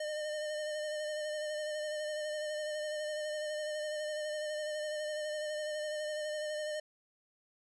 square tone with vibrato, 607 Hz, D#5, 43 cents flat, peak -36 dBFS, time 0-6.8 s, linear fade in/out 5 ms, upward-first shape sine, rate 12 Hz, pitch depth 24 cents each way, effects resampled to 22050 Hz + 12-bit

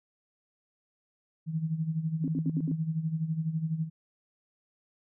sine tone with tremolo, 160.1 Hz, D#3, 50 cents sharp, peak -25 dBFS, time 1.46-3.9 s, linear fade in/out 50 ms, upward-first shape sine, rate 12 Hz, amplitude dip 70%
sine tone bursts, 266.7 Hz, C4, 33 cents sharp, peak -28 dBFS, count 5, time 2.24-2.716 s, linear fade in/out 2 ms, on 40 ms, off 69 ms
effects none

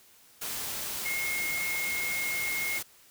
sine tone in noise, 2152 Hz, C7, 48 cents sharp, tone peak -30 dBFS, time 1.05-2.79 s, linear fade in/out 10 ms, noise white, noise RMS -35 dBFS, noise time 0.41-2.83 s, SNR +2 dB, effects white hiss -58 dBFS RMS until 3.1 s

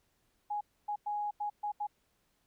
sine tone bursts at uneven times, 830.6 Hz, G#5, in tune, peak -32 dBFS, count 6, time 0.5-0.61 / 0.88-0.96 / 1.06-1.31 / 1.4-1.5 / 1.63-1.72 / 1.8-1.87 s, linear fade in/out 10 ms, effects pink hiss -75 dBFS RMS until 2.46 s

